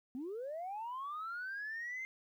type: linear sweep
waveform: sine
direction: up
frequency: 240 to 2100 Hz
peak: -38 dBFS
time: 0.15-2.05 s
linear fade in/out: 0 ms
effects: tanh soft clip ceiling -36 dBFS + 12-bit